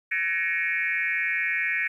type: tone with frequency modulation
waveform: sine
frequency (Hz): 2034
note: C7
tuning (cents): -50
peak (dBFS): -23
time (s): 0.11-1.88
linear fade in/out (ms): 10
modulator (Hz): 169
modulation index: 2.3
effects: 10-bit